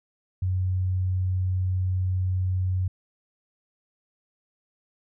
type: tone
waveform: sine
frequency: 92.5 Hz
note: F#2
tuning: in tune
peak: -22 dBFS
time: 0.42-2.88 s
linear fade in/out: 5 ms
effects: none